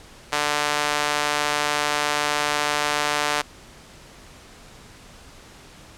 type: tone with high-pass filter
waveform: sawtooth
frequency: 147.8 Hz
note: D3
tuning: 11 cents sharp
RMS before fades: -23 dBFS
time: 0.32-3.42 s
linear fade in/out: 10 ms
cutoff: 850 Hz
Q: 0.75
effects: pink hiss -46 dBFS RMS until 5.97 s + low-pass 9000 Hz 12 dB/octave